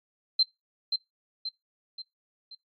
sine tone with echo, 4117 Hz, C8, 29 cents flat, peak -18 dBFS, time 0.39-0.43 s, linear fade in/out 5 ms, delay 530 ms, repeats 4, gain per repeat -6 dB, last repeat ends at 2.55 s, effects noise-tail reverb RT60 0.2 s tail -23 dB re dry + MP3 64 kbps

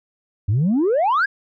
sine exponential sweep, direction up, 92.1 to 1689 Hz, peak -13 dBFS, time 0.48-1.26 s, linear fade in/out 10 ms, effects tanh soft clip ceiling -13 dBFS

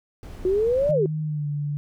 brown noise, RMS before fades -37 dBFS, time 0.23-0.91 s, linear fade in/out 0 ms
sine exponential two-way sweep, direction up then down, 360 to 617 to 360 Hz, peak -18 dBFS, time 0.45-1.06 s, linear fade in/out 2 ms, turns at 0.92 s
sine tone with pitch glide, 154.7 to 146.02 Hz, D#3 to D3, -10 to -10 cents, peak -24 dBFS, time 0.89-1.77 s, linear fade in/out 0 ms, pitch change -100 cents, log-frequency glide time 1.22-1.47 s
effects none

